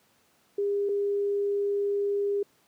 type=tone pair in turn; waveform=sine; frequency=404 / 404 Hz; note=G#4 / G#4; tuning=-48 / -48 cents; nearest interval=unison; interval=0 cents; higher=neither; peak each=-24 dBFS; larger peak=neither; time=0.58-0.89 / 0.89-2.43 s; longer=second; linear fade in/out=5 ms; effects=pink hiss -65 dBFS RMS until 2.67 s + high-pass 150 Hz 12 dB/octave